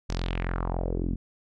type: tone with low-pass filter sweep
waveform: sawtooth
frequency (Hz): 43.65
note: F1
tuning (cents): 0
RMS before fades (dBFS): -29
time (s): 0.09-1.16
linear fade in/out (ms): 10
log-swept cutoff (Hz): 6100 to 220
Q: 3.1
effects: none